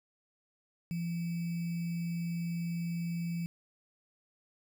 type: tone with sample-and-hold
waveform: sine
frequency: 170 Hz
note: F3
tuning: 46 cents flat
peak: -32 dBFS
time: 0.91-3.46 s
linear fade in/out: 0 ms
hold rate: 2450 Hz
effects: none